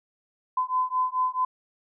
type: beating tone pair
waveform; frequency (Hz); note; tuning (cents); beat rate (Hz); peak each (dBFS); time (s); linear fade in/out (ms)
sine; 1015 / 1019.6; B5 / C6; +47 / -45; 4.6; -26; 0.57-1.45; 5
effects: none